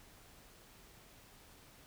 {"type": "silence", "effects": ["pink hiss -60 dBFS RMS until 1.86 s"]}